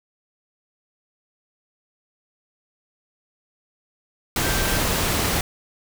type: tone in noise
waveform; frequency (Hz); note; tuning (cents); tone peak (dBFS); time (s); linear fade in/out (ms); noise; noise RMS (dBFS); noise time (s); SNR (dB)
sine; 1568; G6; 0; -30; 4.43-4.78; 2; pink; -22; 4.36-5.41; -11
effects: none